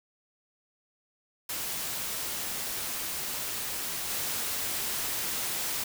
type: noise with level steps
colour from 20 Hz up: white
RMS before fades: -34 / -32 dBFS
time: 1.49-5.84 s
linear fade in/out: 5 ms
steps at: 4.1 s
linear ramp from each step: 2 ms
effects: none